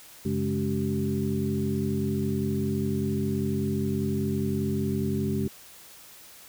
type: tone cluster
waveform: sine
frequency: 93.4 / 138.5 / 208.5 / 280.4 / 383.6 Hz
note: F#2 / C#3 / G#3 / C#4 / G4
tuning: +17 / -1 / +7 / +20 / -37 cents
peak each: -33 / -31 / -28 / -34 / -32 dBFS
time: 0.25-5.48 s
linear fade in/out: 5 ms
effects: white hiss -49 dBFS RMS until 6.48 s